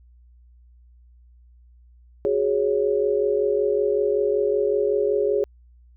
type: chord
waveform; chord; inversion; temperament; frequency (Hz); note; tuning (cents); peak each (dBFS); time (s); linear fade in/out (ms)
sine; F# suspended second; none; equal; 370 / 415.3 / 554.4; F#4 / G#4 / C#5; 0 / 0 / 0; -26 / -20 / -25; 2.25-5.44; 0
effects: added 60 Hz sine -49 dBFS peak until 5.96 s